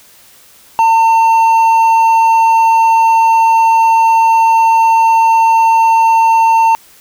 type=tone with hard clipping; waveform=triangle; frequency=904 Hz; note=A5; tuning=47 cents sharp; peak=-7 dBFS; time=0.79-6.75 s; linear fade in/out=0 ms; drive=7 dB; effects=white hiss -43 dBFS RMS until 7 s